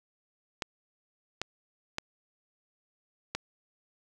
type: clicks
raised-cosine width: 0.2 ms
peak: -14 dBFS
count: 4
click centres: 0.622 / 1.416 / 1.984 / 3.35 s
effects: none